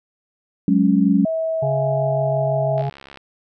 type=chord; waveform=sine; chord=F# suspended second; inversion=none; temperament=just; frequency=185 / 208.1 / 277.5 Hz; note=F#3 / G#3 / C#4; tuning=0 / +4 / +2 cents; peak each=-17 dBFS; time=0.68-1.25 s; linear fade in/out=2 ms
type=tone; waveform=sine; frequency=647 Hz; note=E5; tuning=32 cents flat; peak=-19 dBFS; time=1.25-2.82 s; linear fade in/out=5 ms
type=harmonic tone; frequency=138.59 Hz; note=C#3; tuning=in tune; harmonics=1 / 3 / 5 / 6; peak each=-21 / -31 / -29 / -30 dBFS; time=1.62-2.9 s; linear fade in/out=10 ms
type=click train; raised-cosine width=0.3 ms; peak=-23 dBFS; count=28; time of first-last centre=2.78-3.173 s; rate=68.7 Hz
effects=none